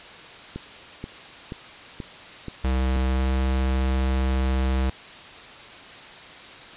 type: click train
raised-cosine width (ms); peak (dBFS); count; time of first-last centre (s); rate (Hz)
3; -19; 6; 0.56-2.964; 2.08
type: tone with pitch glide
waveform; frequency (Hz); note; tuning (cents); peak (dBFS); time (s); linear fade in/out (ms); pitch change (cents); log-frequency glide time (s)
square; 64.8 to 65.33; C2 to C2; -16 to -2; -21; 2.64-4.9; 5; +14; 3.1-3.23
effects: white hiss -42 dBFS RMS until 6.76 s + resampled to 8000 Hz